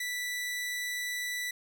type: tone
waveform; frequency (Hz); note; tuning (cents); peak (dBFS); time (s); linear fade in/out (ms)
sawtooth; 1972; B6; -3; -29; 0-1.51; 5
effects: none